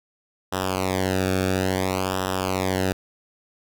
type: tone with flanger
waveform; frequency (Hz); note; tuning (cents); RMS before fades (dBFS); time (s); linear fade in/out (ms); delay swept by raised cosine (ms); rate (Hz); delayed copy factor
sawtooth; 94; F#2; +28; -24; 0.52-2.93; 10; 0.45 to 1; 0.58; -0.95
effects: none